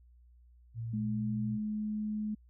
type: tone with pitch glide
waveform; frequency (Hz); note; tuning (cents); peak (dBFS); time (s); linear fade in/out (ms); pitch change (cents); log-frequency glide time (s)
sine; 114.9 to 119.71; A#2 to A#2; -25 to +46; -35; 0.74-1.59; 50; +71; 0.93-1.28
type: tone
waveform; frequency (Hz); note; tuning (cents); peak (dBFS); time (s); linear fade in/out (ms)
sine; 212.7; G#3; +42; -32; 0.93-2.35; 10
effects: added 60 Hz sine -57 dBFS peak until 2.49 s